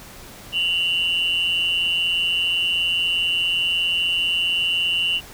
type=tone pair together; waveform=sine; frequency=2777 / 2952 Hz; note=F7 / F#7; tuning=-10 / -5 cents; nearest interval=minor second; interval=105 cents; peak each=-20 dBFS; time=0.52-5.21 s; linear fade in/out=50 ms; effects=tanh soft clip ceiling -13 dBFS + pink hiss -41 dBFS RMS until 5.33 s